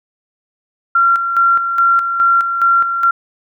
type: tone with tremolo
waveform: sine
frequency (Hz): 1372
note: F6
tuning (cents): -31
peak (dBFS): -8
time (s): 0.95-3.11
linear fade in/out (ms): 5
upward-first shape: square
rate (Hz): 2.4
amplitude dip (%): 55
effects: none